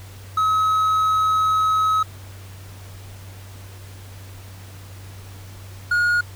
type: tone pair in turn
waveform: triangle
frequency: 1280 / 1436.8 Hz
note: D#6 / F6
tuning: +49 / +49 cents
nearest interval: major second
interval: 200 cents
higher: second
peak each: -14 dBFS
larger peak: neither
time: 0.37-2.03 / 5.91-6.21 s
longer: first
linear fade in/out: 5 ms
effects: added 96 Hz sine -37 dBFS peak until 6.35 s + pink hiss -45 dBFS RMS until 6.35 s